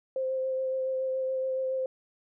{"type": "tone with vibrato", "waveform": "sine", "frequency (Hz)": 523.3, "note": "C5", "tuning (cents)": 0, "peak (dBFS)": -27, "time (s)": [0.16, 1.86], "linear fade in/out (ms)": 2, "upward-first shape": "sine", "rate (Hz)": 7.1, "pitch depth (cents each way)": 13, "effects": []}